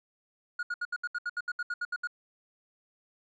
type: tone bursts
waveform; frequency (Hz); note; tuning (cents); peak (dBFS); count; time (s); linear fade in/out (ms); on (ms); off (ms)
triangle; 1440; F#6; -47; -28; 14; 0.59-2.073; 5; 40; 71
effects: resampled to 16000 Hz